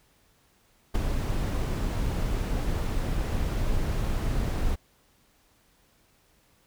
brown noise with ADSR envelope, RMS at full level -21 dBFS, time 0.94-4.76 s, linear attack 16 ms, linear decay 8 ms, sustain -6 dB, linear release 21 ms, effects pink hiss -64 dBFS RMS until 6.66 s

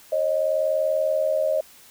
sine tone pair together, 541.9 / 622.3 Hz, C#5 / D#5, -39 / 0 cents, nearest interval major second, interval 239 cents, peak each -24 / -21 dBFS, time 0.12-1.61 s, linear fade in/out 5 ms, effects white hiss -50 dBFS RMS until 1.9 s

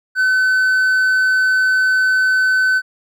triangle tone, 1517 Hz, F#6, 43 cents sharp, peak -10 dBFS, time 0.15-2.82 s, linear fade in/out 50 ms, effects none

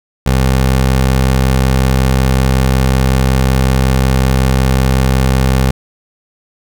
20% pulse tone, 65.41 Hz, C2, in tune, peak -4 dBFS, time 0.26-5.71 s, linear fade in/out 5 ms, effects none

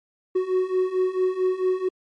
triangle beating tone pair, 368 / 372.5 Hz, F#4 / F#4, -9 / +12 cents, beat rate 4.5 Hz, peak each -23 / -20 dBFS, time 0.35-1.89 s, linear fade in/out 10 ms, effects MP3 48 kbps

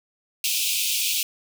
pink high-pass noise, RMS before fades -24 dBFS, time 0.44-1.23 s, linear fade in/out 2 ms, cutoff 2400 Hz, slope 96 dB/octave, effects none

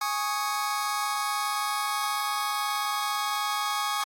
sawtooth chord, Ab suspended fourth, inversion none, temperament just, 830.6 / 1107.5 / 1245.9 Hz, Ab5 / Db6 / Eb6, 0 / -2 / +2 cents, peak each -27 dBFS, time 0.01-4.04 s, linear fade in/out 5 ms, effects AAC 48 kbps

